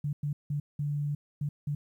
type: tone bursts at uneven times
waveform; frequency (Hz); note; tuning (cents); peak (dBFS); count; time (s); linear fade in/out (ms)
sine; 145.7; D3; -13; -28; 6; 0.04-0.13 / 0.23-0.33 / 0.5-0.6 / 0.79-1.15 / 1.41-1.49 / 1.67-1.75; 5
effects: 11-bit